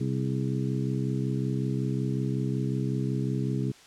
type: harmonic tone with a mistuned harmonic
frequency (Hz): 65.41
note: C2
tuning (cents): 0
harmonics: 2 / 3 / 4 / 5 / 6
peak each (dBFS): -28 / -32 / -34 / -36 / -38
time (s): 0-3.72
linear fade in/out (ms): 10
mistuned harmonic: 6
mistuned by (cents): +95
effects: white hiss -53 dBFS RMS until 3.86 s + low-pass 7000 Hz 12 dB/octave